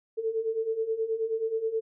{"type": "beating tone pair", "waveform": "sine", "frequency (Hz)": [440, 449.4], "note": ["A4", "A4"], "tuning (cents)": [0, 37], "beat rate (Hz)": 9.4, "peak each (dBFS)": [-32, -28], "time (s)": [0.17, 1.81], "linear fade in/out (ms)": 20, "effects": []}